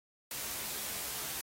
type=noise with comb filter; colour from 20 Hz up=white; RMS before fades=-39 dBFS; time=0.31-1.41 s; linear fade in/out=2 ms; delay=14 ms; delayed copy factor=+0.55; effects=AAC 48 kbps